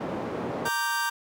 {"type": "band-pass noise", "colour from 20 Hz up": "white", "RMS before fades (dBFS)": -32, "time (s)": [0, 0.69], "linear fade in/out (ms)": 10, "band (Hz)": [140, 600], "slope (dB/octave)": 12}
{"type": "chord", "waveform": "45% pulse", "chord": "G minor", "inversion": "first", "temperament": "equal", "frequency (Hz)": [932.3, 1174.7, 1568], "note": ["Bb5", "D6", "G6"], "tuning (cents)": [0, 0, 0], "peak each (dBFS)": [-30, -33, -28], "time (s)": [0.65, 1.1], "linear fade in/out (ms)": 10}
{"effects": []}